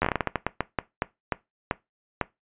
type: slowing click train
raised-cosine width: 0.5 ms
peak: -8 dBFS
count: 17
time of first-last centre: 0.02-2.213 s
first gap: 11 ms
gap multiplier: 1.29
effects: noise-tail reverb RT60 0.2 s tail -19 dB re dry + resampled to 8000 Hz